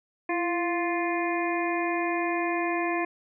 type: harmonic tone with a mistuned harmonic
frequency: 349.2 Hz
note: F4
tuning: in tune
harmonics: 1 / 2 / 3 / 5 / 6 / 7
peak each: -28 / -31 / -33 / -35 / -36 / -36 dBFS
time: 0.29-3.05 s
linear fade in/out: 5 ms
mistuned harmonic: 1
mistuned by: -55 cents
effects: none